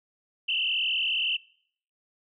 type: tone with frequency modulation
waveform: sine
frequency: 2872 Hz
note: F7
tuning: 48 cents sharp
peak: -24 dBFS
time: 0.48-1.37 s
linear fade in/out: 10 ms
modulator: 41.5 Hz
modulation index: 5.2
effects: noise-tail reverb RT60 0.6 s tail -23 dB re dry